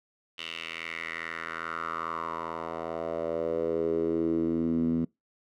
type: tone with band-pass filter sweep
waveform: 10% pulse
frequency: 82.41 Hz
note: E2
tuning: in tune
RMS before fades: -31 dBFS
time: 0.38-5.05 s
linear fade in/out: 5 ms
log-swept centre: 3000 to 220 Hz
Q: 4.1
effects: noise-tail reverb RT60 0.2 s tail -25 dB re dry